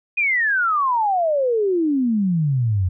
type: exponential sweep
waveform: sine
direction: down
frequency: 2500 to 87.31 Hz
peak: -16 dBFS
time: 0.17-2.89 s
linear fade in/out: 10 ms
effects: none